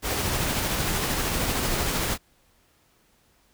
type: noise with tremolo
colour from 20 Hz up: pink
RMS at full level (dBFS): -25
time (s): 0.02-2.18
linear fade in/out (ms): 50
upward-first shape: sine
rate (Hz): 13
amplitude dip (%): 25
effects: pink hiss -63 dBFS RMS until 3.53 s